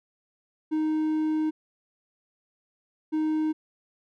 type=tone pair in turn; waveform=triangle; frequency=311.1 / 311.1 Hz; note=D#4 / D#4; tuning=0 / 0 cents; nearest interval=unison; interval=0 cents; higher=neither; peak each=-21 / -21 dBFS; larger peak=neither; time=0.71-1.51 / 3.12-3.53 s; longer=first; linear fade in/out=20 ms; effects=none